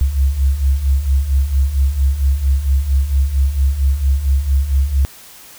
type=beating tone pair; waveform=sine; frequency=65.41 / 69.81 Hz; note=C2 / C#2; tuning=0 / +13 cents; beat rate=4.4 Hz; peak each=-18 / -13 dBFS; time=0.01-5.05 s; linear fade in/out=0 ms; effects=white hiss -40 dBFS RMS until 5.58 s